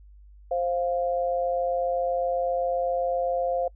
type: tone pair together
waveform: sine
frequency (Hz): 526.2 / 698.5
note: C5 / F5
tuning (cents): +10 / 0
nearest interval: perfect fourth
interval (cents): 490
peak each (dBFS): -25 / -27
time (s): 0.51-3.68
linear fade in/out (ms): 5
effects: noise-tail reverb RT60 0.1 s tail -26 dB re dry + added 50 Hz sine -47 dBFS peak until 3.75 s